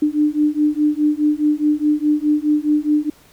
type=beating tone pair; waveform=sine; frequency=297.3 / 302.1 Hz; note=D4 / D4; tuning=+21 / +49 cents; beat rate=4.8 Hz; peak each=-17 dBFS; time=0.02-3.1 s; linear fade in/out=5 ms; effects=pink hiss -50 dBFS RMS until 3.32 s